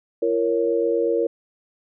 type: chord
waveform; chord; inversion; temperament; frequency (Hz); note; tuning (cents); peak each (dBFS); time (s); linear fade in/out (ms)
sine; Bb minor; second; equal with one note detuned; 340.3 / 466.2 / 554.4; F4 / Bb4 / Db5; -45 / 0 / 0; -24 / -20 / -25; 0.22-1.27; 5
effects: none